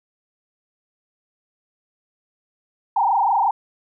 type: tone with frequency modulation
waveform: sine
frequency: 865 Hz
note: A5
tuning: 30 cents flat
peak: -15 dBFS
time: 2.96-3.51 s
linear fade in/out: 5 ms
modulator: 25.4 Hz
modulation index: 3.7
effects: none